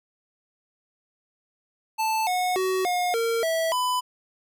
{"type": "tone with pitch steps", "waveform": "square", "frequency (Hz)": [880, 729, 374.9, 717, 459.5, 653, 1000], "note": ["A5", "F#5", "F#4", "F5", "A#4", "E5", "B5"], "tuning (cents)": [0, -26, 23, 45, -25, -17, 21], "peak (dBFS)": -23, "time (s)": [1.98, 4.01], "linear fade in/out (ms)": 20, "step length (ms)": 290, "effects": []}